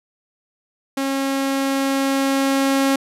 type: tone with level ramp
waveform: sawtooth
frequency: 272.1 Hz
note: C#4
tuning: 32 cents flat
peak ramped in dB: -16 to -11 dBFS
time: 0.97-2.96 s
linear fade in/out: 5 ms
effects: resampled to 32000 Hz